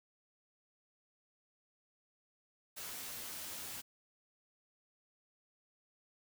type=noise with comb filter; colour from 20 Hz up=white; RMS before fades=-45 dBFS; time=2.76-3.82 s; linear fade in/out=20 ms; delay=12 ms; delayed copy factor=+0.55; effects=none